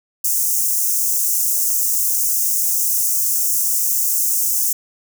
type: high-pass noise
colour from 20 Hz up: white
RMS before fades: -18 dBFS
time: 0.24-4.73 s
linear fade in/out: 5 ms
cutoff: 5900 Hz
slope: 48 dB/octave
effects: none